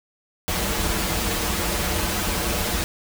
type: noise with comb filter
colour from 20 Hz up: pink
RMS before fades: -24 dBFS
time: 0.48-2.84 s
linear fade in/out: 0 ms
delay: 7.5 ms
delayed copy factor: -0.9
effects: none